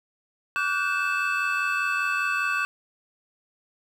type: tone cluster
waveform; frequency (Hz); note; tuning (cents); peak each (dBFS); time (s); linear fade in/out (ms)
triangle; 1152 / 1461 / 1546 / 2631; D6 / F#6 / G6 / E7; -34 / -22 / -24 / -4; -27; 0.56-2.65; 0
effects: none